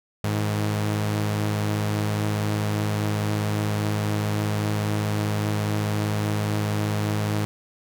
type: tone pair together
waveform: sawtooth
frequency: 104.9 / 159.21 Hz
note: G#2 / D#3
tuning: +18 / +40 cents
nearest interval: perfect fifth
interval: 722 cents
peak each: -19 / -27 dBFS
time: 0.24-7.45 s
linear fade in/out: 0 ms
effects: none